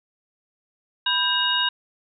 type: tone cluster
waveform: sine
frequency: 990 / 1587 / 2866 / 3755 Hz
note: B5 / G6 / F7 / A#7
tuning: +4 / +21 / +44 / +12 cents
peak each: -27 / -26 / -24 / -23 dBFS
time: 1.06-1.69 s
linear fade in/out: 5 ms
effects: none